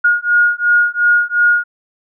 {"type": "beating tone pair", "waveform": "sine", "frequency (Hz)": [1433, 1435.8], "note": ["F6", "F6"], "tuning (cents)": [44, 48], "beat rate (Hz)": 2.8, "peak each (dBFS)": -13, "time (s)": [0.04, 1.64], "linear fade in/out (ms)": 10, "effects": []}